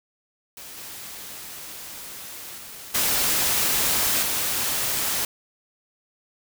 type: noise with level steps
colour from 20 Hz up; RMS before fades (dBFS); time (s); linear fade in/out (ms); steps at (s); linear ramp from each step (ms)
white; -40 / -38 / -40 / -22 / -25; 0.57-5.25; 2; 0.77 / 2.57 / 2.94 / 4.22; 10
effects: none